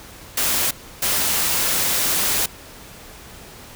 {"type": "noise bursts at uneven times", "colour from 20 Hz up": "white", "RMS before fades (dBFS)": -20, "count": 2, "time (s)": [[0.37, 0.71], [1.02, 2.46]], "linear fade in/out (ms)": 5, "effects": ["pink hiss -41 dBFS RMS until 3.75 s"]}